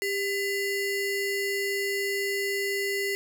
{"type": "ring-modulated tone", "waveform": "square", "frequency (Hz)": 1203, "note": "D6", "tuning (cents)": 41, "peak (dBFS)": -24, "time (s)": [0.02, 3.15], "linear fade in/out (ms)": 0, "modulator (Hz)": 806, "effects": ["10-bit"]}